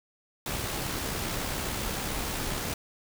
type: noise with amplitude modulation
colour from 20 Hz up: pink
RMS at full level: -31 dBFS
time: 0.46-2.74 s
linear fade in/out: 2 ms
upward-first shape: sine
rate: 67.1 Hz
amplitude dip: 30%
effects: none